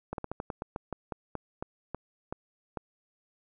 slowing click train, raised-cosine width 1 ms, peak -20 dBFS, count 15, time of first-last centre 0.13-2.773 s, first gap 52 ms, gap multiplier 1.18, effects none

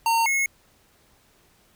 square tone pair in turn, 915 / 2176 Hz, A#5 / C#7, -32 / -33 cents, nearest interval octave + minor third, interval 1499 cents, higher second, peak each -19 / -21 dBFS, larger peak first, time 0.06-0.26 / 0.26-0.46 s, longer neither, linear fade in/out 2 ms, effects pink hiss -60 dBFS RMS until 1.75 s

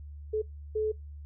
sine tone bursts at uneven times, 431.2 Hz, A4, 35 cents flat, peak -26 dBFS, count 2, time 0.33-0.42 / 0.75-0.92 s, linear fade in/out 10 ms, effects noise-tail reverb RT60 0.2 s tail -26 dB re dry + added 73 Hz sine -41 dBFS peak until 1.25 s

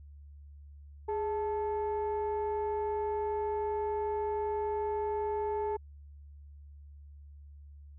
sine tone pair together, 416 / 877.4 Hz, G#4 / A5, +3 / -5 cents, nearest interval octave + minor second, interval 1292 cents, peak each -30 / -33 dBFS, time 1.08-5.77 s, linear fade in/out 10 ms, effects tanh soft clip ceiling -26 dBFS + added 72 Hz sine -48 dBFS peak until 7.98 s

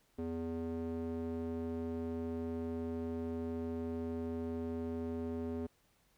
square tone with band-pass filter, 82.41 Hz, E2, in tune, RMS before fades -39 dBFS, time 0.18-5.67 s, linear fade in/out 10 ms, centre 330 Hz, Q 2.6, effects pink hiss -72 dBFS RMS until 6.17 s

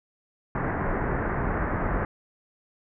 pink low-pass noise, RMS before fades -27 dBFS, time 0.55-2.05 s, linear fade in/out 2 ms, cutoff 1900 Hz, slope 48 dB/octave, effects none

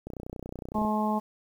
click train, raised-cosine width 2 ms, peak -24 dBFS, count 25, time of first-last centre 0.07-0.849 s, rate 30.8 Hz
harmonic tone, 213.6 Hz, G#3, 49 cents sharp, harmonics 1 / 2 / 3 / 4 / 5, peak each -27 / -37 / -34 / -30 / -34 dBFS, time 0.74-1.2 s, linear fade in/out 20 ms
effects 9-bit

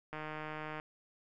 click train, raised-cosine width 0.5 ms, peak -27 dBFS, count 104, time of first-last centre 0.13-0.799 s, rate 154 Hz, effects none

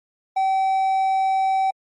triangle tone, 768 Hz, G5, 36 cents flat, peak -15 dBFS, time 0.36-1.71 s, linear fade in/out 10 ms, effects MP3 48 kbps

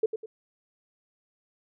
sine tone with echo, 440 Hz, A4, in tune, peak -19 dBFS, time 0.03-0.06 s, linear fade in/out 5 ms, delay 100 ms, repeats 2, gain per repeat -9 dB, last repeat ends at 0.26 s, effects none

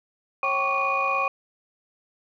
sine tone cluster, 544 / 774 / 1110 / 1167 / 2458 Hz, C#5 / G5 / C#6 / D6 / D#7, -33 / -22 / +2 / -11 / -22 cents, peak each -30 / -30 / -24 / -32 / -26 dBFS, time 0.43-1.28 s, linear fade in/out 2 ms, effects tanh soft clip ceiling -12 dBFS

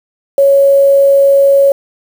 sine tone with quantisation, 554.4 Hz, C#5, in tune, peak -4 dBFS, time 0.38-1.72 s, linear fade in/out 2 ms, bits 5, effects none

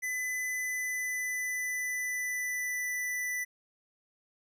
square tone with pitch glide, 2007 to 1985.1 Hz, B6 to B6, +27 to +8 cents, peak -32 dBFS, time 0.02-3.45 s, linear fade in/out 20 ms, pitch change -19 cents, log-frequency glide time 0.5-2.87 s, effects none

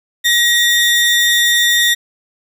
40% pulse tone pair together, 1900 / 3598 Hz, A#6 / A7, +33 / +38 cents, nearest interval major seventh, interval 1105 cents, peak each -12 dBFS, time 0.24-1.95 s, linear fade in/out 20 ms, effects none

